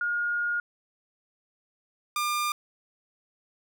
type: tone pair in turn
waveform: sine / sawtooth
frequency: 1427 / 1200 Hz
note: F6 / D6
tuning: +37 / +37 cents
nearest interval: minor third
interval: 300 cents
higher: first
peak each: -25 / -22 dBFS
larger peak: second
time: 0.01-0.6 / 2.16-2.52 s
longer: first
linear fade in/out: 2 ms
effects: none